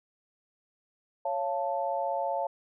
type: chord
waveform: sine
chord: Db augmented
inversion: none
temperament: equal with one note detuned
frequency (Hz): 554.4 / 690 / 880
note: Db5 / F5 / A5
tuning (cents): 0 / -21 / 0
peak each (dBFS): -32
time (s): 1.25-2.47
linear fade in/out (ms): 5
effects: none